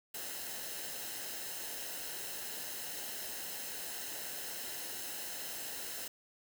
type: noise with comb filter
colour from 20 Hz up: white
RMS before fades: -42 dBFS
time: 0.14-6.08 s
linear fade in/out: 5 ms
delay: 0.86 ms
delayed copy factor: -0.55
effects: none